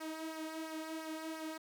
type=tone with flanger; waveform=sawtooth; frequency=317.9 Hz; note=D#4; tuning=37 cents sharp; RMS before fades=-43 dBFS; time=0-1.58 s; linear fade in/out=10 ms; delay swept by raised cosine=0.26 to 2.86 ms; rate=2.9 Hz; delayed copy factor=-0.6; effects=none